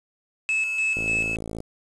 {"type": "tone with tremolo", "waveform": "triangle", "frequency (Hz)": 2600, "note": "E7", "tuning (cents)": -24, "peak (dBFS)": -19, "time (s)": [0.49, 1.36], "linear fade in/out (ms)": 0, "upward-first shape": "square", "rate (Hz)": 3.4, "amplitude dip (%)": 35}
{"type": "click train", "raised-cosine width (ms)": 2, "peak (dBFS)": -20, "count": 36, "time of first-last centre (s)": [0.97, 1.604], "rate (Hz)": 55.2}
{"effects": ["resampled to 24000 Hz", "7-bit"]}